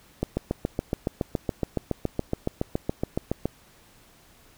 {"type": "click train", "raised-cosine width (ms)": 2, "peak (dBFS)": -11, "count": 24, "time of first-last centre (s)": [0.23, 3.456], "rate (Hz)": 7.13, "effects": ["pink hiss -56 dBFS RMS until 4.57 s"]}